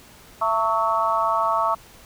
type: tone cluster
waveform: sine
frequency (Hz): 667 / 904 / 1116 / 1299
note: E5 / A5 / C#6 / E6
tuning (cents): +20 / +47 / +11 / -26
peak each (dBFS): -25 / -24 / -22 / -26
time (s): 0.41-1.75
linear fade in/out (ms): 10
effects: pink hiss -48 dBFS RMS until 2.05 s